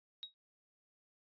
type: tone with exponential decay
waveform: sine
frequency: 3795 Hz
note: A#7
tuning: 30 cents sharp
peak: -38 dBFS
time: 0.23-0.34 s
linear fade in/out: 0 ms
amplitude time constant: 22 ms
effects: resampled to 11025 Hz